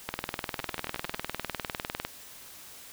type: two click trains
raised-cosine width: 0.3 ms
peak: -14 / -19 dBFS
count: 40 / 7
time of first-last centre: 0.09-2.05 / 0.6-1.141 s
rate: 19.9 / 11.1 Hz
effects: white hiss -48 dBFS RMS until 2.92 s